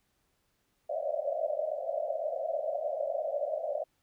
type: band-pass noise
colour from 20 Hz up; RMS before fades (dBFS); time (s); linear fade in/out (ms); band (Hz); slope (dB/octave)
pink; -33; 0.89-3.84; 10; 560 to 670; 96
effects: pink hiss -75 dBFS RMS until 4.02 s